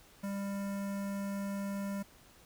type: tone with notch filter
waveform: square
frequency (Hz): 198.7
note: G3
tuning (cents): +24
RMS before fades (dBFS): -37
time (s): 0.23-2.03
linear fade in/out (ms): 10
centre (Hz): 3600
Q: 0.85
effects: pink hiss -60 dBFS RMS until 2.45 s